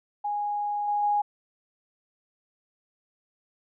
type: tone with level steps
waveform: sine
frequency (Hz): 826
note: G#5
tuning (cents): -10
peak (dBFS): -26 / -23 / -21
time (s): 0.24-1.22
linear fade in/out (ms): 10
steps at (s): 0.88 / 1.03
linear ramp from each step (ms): 2
effects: none